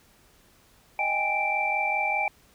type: tone cluster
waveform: sine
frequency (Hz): 626 / 784 / 829 / 2345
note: D#5 / G5 / G#5 / D7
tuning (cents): +10 / 0 / -3 / -3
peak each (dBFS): -35 / -30 / -29 / -26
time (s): 0.99-2.28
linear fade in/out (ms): 2
effects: pink hiss -59 dBFS RMS until 2.54 s